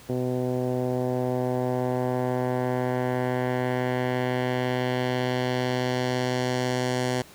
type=tone with low-pass filter sweep; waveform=10% pulse; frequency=126 Hz; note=B2; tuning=35 cents sharp; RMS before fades=-26 dBFS; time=0.09-7.22 s; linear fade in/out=5 ms; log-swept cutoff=450 to 8200 Hz; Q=1; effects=pink hiss -49 dBFS RMS until 7.34 s + high-pass 60 Hz 12 dB/octave